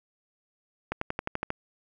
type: accelerating click train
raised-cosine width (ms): 0.5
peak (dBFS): -14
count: 8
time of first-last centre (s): 0.92-1.504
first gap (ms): 94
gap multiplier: 0.96
effects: none